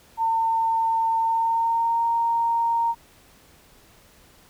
sine tone with pitch glide, 905 to 927.2 Hz, A5 to A#5, +48 to -10 cents, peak -19 dBFS, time 0.17-2.95 s, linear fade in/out 50 ms, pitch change +42 cents, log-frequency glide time 1.2-2.05 s, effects pink hiss -54 dBFS RMS until 4.49 s

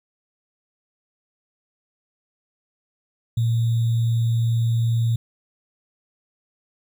sine tone with sample-and-hold, 115.3 Hz, A#2, 19 cents flat, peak -17 dBFS, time 3.37-5.16 s, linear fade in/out 5 ms, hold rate 3675 Hz, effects none

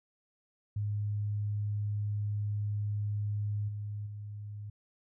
sine tone with level steps, 103.83 Hz, G#2, in tune, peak -30 / -35 / -39 dBFS, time 0.76-4.7 s, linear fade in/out 5 ms, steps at 3.68 / 4.06 s, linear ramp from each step 10 ms, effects none

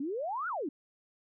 sine exponential two-way sweep, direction up then down, 259.5 to 1492 to 259.5 Hz, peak -32 dBFS, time 0-0.69 s, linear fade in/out 5 ms, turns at 0.48 s, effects none

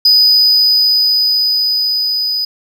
triangle tone with level ramp, 4978 Hz, D#8, in tune, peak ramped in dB -4 to -13 dBFS, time 0.05-2.45 s, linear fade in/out 5 ms, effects none

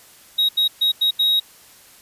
triangle tone bursts at uneven times, 3796 Hz, A#7, 31 cents sharp, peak -13 dBFS, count 5, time 0.38-0.49 / 0.57-0.68 / 0.81-0.92 / 1.01-1.11 / 1.19-1.4 s, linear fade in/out 10 ms, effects white hiss -48 dBFS RMS until 2.01 s + resampled to 32000 Hz

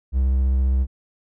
triangle tone with vibrato, 65.41 Hz, C2, in tune, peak -14 dBFS, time 0.12-0.87 s, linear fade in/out 50 ms, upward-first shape square, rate 15 Hz, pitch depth 19 cents each way, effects none

